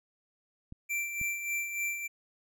clicks, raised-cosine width 5 ms, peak -31 dBFS, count 2, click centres 0.724 / 1.214 s
square tone with tremolo, 2349 Hz, D7, in tune, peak -30 dBFS, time 0.89-2.08 s, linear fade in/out 20 ms, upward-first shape sine, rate 3.4 Hz, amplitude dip 55%
effects none

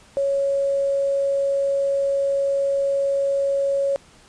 sine tone with quantisation, 554.4 Hz, C#5, in tune, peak -18 dBFS, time 0.17-3.96 s, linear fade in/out 0 ms, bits 7, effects pink hiss -51 dBFS RMS until 4.28 s + resampled to 22050 Hz

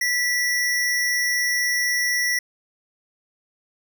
square tone pair together, 1960 / 5544 Hz, B6 / F8, -14 / -14 cents, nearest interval octave + tritone, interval 1800 cents, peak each -21 / -28 dBFS, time 0.01-2.39 s, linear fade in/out 5 ms, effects none

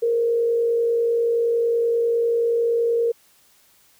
sine tone with frequency modulation, 466.2 Hz, A#4, in tune, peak -17 dBFS, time 0.02-3.12 s, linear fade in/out 10 ms, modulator 50.4 Hz, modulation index 0.32, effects white hiss -57 dBFS RMS until 3.99 s

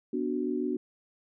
sine chord, B minor, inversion none, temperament equal, 246.9 / 293.7 / 370 Hz, B3 / D4 / F#4, 0 / 0 / 0 cents, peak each -32 dBFS, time 0.13-0.77 s, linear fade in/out 5 ms, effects none

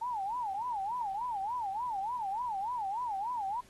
sine tone with vibrato, 877 Hz, A5, 6 cents flat, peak -32 dBFS, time 0.01-3.61 s, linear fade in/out 10 ms, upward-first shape sine, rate 3.4 Hz, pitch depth 230 cents each way, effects pink hiss -61 dBFS RMS until 3.69 s + AAC 32 kbps

